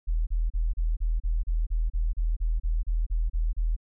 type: tone bursts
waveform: sine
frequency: 40.39 Hz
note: E1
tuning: 35 cents flat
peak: -22 dBFS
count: 16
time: 0.07-3.765 s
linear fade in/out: 20 ms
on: 200 ms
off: 33 ms
effects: none